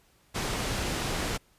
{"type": "low-pass noise", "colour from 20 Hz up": "pink", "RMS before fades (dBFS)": -31, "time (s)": [0.34, 1.38], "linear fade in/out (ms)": 20, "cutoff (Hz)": 8400, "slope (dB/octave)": 12, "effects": ["pink hiss -64 dBFS RMS until 1.58 s", "resampled to 32000 Hz"]}